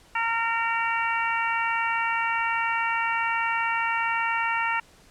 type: harmonic tone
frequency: 458.8 Hz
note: A#4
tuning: 28 cents flat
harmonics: 2 / 3 / 4 / 5 / 6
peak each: -27 / -29 / -30 / -31 / -32 dBFS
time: 0.15-4.8 s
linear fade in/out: 5 ms
effects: pink hiss -55 dBFS RMS until 5.1 s + low-pass 10000 Hz 12 dB/octave